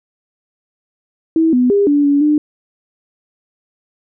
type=tone with pitch steps; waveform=sine; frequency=323.9 / 249.1 / 403.3 / 289.2 / 284.9 / 299.4 Hz; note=E4 / B3 / G4 / D4 / C#4 / D4; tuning=-30 / +15 / +49 / -27 / +48 / +33 cents; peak=-9 dBFS; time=1.36-2.38 s; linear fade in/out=2 ms; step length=170 ms; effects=none